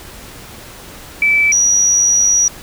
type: tone pair in turn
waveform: sine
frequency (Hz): 2314 / 5801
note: D7 / F#8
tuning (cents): -26 / -35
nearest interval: octave + major third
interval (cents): 1591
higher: second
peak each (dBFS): -9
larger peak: neither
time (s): 1.22-1.52 / 1.52-2.48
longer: second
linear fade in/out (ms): 2
effects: pink hiss -35 dBFS RMS until 2.62 s